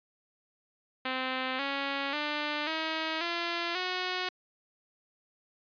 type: tone with pitch steps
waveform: 5% pulse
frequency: 259 / 277.6 / 297.5 / 318.9 / 341.8 / 366.3 Hz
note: C4 / C#4 / D4 / D#4 / F4 / F#4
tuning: -17 / +3 / +22 / +43 / -37 / -17 cents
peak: -19 dBFS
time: 1.05-4.29 s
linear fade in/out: 5 ms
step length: 540 ms
effects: resampled to 11025 Hz